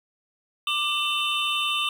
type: tone cluster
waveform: triangle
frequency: 1181 / 2693 / 3019 / 3615 Hz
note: D6 / E7 / F#7 / A7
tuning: +9 / +36 / +34 / +46 cents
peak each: -27 dBFS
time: 0.67-1.89 s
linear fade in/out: 2 ms
effects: 8-bit